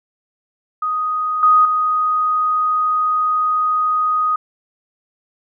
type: tone with level steps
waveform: sine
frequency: 1247 Hz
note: D#6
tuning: 3 cents sharp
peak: -17 / -8 / -14 dBFS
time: 0.82-4.36 s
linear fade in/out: 5 ms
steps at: 1.43 / 1.65 s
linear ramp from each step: 2 ms
effects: none